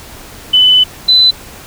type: tone pair in turn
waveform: sine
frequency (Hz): 3007 / 4014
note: F#7 / B7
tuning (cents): +27 / +27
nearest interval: perfect fourth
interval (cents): 500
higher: second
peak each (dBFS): -4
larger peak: neither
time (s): 0.53-0.84 / 1.08-1.31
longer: first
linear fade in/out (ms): 10
effects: pink hiss -33 dBFS RMS until 1.66 s